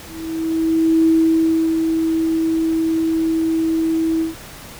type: tone with ADSR envelope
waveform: sine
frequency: 324.1 Hz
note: E4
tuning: 29 cents flat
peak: -10 dBFS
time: 0.06-4.35 s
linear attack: 1000 ms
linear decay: 680 ms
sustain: -5 dB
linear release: 140 ms
effects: pink hiss -37 dBFS RMS until 4.79 s